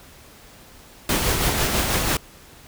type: noise with tremolo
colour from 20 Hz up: pink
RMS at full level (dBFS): -20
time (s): 1.09-2.17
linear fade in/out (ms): 2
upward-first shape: sine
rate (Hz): 6.1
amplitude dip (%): 35
effects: pink hiss -47 dBFS RMS until 2.67 s